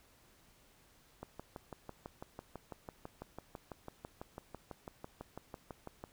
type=click train; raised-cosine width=1 ms; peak=-30 dBFS; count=30; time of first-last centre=1.23-6.039 s; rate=6.03 Hz; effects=pink hiss -66 dBFS RMS until 6.12 s